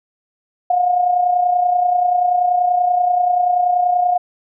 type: tone with amplitude modulation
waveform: sine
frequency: 717 Hz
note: F5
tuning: 45 cents sharp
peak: -10 dBFS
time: 0.7-4.18 s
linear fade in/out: 5 ms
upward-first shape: sine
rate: 30.4 Hz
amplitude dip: 55%
effects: none